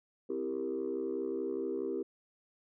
sine chord, C dominant seventh, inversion none, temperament equal with one note detuned, 261.6 / 329.6 / 394.3 / 466.2 Hz, C4 / E4 / G4 / Bb4, 0 / 0 / +10 / 0 cents, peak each -40 / -38 / -35 / -39 dBFS, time 0.29-2.03 s, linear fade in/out 10 ms, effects tanh soft clip ceiling -26 dBFS

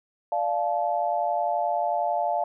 sine chord, D minor, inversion none, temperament equal with one note detuned, 587.3 / 698.5 / 865.9 Hz, D5 / F5 / A5, 0 / 0 / -28 cents, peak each -29 / -25 / -28 dBFS, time 0.32-2.44 s, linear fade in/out 2 ms, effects none

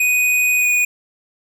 square tone with pitch glide, 2488 to 2468 Hz, D#7 to D#7, -1 to -15 cents, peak -14 dBFS, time 0-0.85 s, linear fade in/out 5 ms, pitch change -14 cents, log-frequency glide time 0.58-0.66 s, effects none

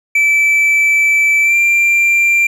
triangle tone with pitch glide, 2317 to 2370 Hz, D7 to D7, -24 to +15 cents, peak -7 dBFS, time 0.15-2.47 s, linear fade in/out 5 ms, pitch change +39 cents, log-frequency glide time 1.42-1.56 s, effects none

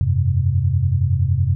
sine chord, F suspended second, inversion none, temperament equal, 87.31 / 98 / 130.81 Hz, F2 / G2 / C3, 0 / 0 / 0 cents, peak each -19 dBFS, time 0.01-1.55 s, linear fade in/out 0 ms, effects none

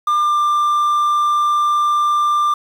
triangle tone with pitch glide, 1198 to 1188.4 Hz, D6 to D6, +34 to +20 cents, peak -11 dBFS, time 0.07-2.54 s, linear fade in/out 5 ms, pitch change -14 cents, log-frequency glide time 0.19-0.39 s, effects 7-bit

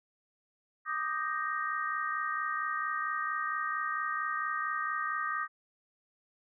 sine chord, Eb major seventh, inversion third, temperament equal with one note detuned, 1180.1 / 1244.5 / 1568 / 1864.7 Hz, D6 / Eb6 / G6 / Bb6, +8 / 0 / 0 / 0 cents, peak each -38 / -34 / -38 / -37 dBFS, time 0.85-5.48 s, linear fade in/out 50 ms, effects none

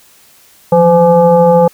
sine tone with frequency modulation, 512 Hz, C5, 38 cents flat, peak -4 dBFS, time 0.72-1.68 s, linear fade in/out 5 ms, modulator 337 Hz, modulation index 0.96, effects white hiss -45 dBFS RMS until 1.73 s

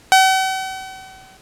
sawtooth tone with exponential decay, 760 Hz, F#5, 46 cents sharp, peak -3 dBFS, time 0.12-1.37 s, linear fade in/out 0 ms, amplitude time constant 270 ms, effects pink hiss -48 dBFS RMS until 1.41 s + low-pass 11000 Hz 12 dB/octave

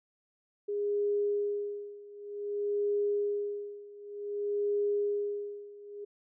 sine tone with tremolo, 410 Hz, G#4, 22 cents flat, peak -26 dBFS, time 0.68-6.05 s, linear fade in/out 10 ms, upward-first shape sine, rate 0.54 Hz, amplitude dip 90%, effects none

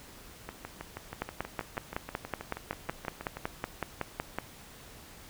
two click trains, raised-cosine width 0.5 ms, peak -16 / -23 dBFS, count 18 / 19, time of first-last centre 1.22-4.386 / 0.49-3.37 s, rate 5.37 / 6.25 Hz, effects pink hiss -51 dBFS RMS until 5.29 s

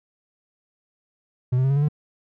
triangle tone with pitch steps, 125.2 / 129.76 / 134.5 / 139.4 / 144.48 / 149.75 Hz, B2 / C3 / C3 / C#3 / D3 / D3, +24 / -14 / +48 / +10 / -28 / +34 cents, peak -15 dBFS, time 1.52-1.886 s, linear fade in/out 10 ms, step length 61 ms, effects none

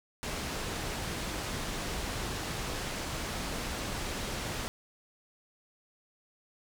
pink low-pass noise, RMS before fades -36 dBFS, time 0.23-4.68 s, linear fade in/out 0 ms, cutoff 8700 Hz, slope 12 dB/octave, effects none

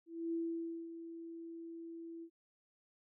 sine tone with ADSR envelope, 332.4 Hz, E4, 15 cents sharp, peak -34 dBFS, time 0.06-2.3 s, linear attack 270 ms, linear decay 550 ms, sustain -11 dB, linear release 71 ms, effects none

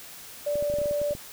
sine tone, 584 Hz, D5, 10 cents flat, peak -24 dBFS, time 0.46-1.14 s, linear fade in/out 10 ms
clicks, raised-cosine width 3 ms, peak -26 dBFS, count 11, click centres 0.556 / 0.625 / 0.7 / 0.739 / 0.786 / 0.816 / 0.858 / 0.911 / 1.016 / 1.109 / 1.151 s
effects white hiss -44 dBFS RMS until 1.32 s

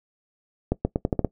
accelerating click train, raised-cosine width 2 ms, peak -8 dBFS, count 7, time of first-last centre 0.72-1.247 s, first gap 130 ms, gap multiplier 0.84, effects noise-tail reverb RT60 0.1 s tail -19 dB re dry

